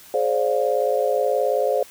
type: chord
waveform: sine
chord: D half-diminished seventh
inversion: second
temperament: just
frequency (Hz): 422.9 / 528.6 / 587.3 / 704.8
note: Ab4 / C5 / D5 / F5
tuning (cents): +31 / +18 / 0 / +16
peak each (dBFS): -24 / -21 / -24 / -26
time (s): 0.14-1.83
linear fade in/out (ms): 2
effects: white hiss -46 dBFS RMS until 1.9 s